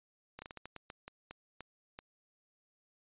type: slowing click train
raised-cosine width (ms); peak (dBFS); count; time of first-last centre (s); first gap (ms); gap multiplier
0.3; -29; 12; 0.39-1.99; 30; 1.29
effects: resampled to 8000 Hz